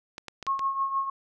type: clicks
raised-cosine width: 0.2 ms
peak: -20 dBFS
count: 5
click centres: 0.181 / 0.283 / 0.427 / 0.467 / 0.593 s
type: tone with tremolo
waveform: sine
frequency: 1087 Hz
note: C#6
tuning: 34 cents flat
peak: -22 dBFS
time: 0.47-1.1 s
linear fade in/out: 5 ms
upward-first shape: triangle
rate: 6.4 Hz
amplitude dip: 70%
effects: none